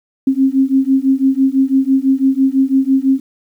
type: beating tone pair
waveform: sine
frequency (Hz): 264.6 / 270.6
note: C4 / C#4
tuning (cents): +20 / -42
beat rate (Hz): 6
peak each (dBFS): -13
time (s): 0.27-3.2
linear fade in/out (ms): 5
effects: 8-bit